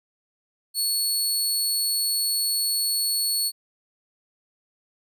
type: tone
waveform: 20% pulse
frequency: 4400 Hz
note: C#8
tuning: 14 cents flat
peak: -16 dBFS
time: 0.74-3.52 s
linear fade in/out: 50 ms
effects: none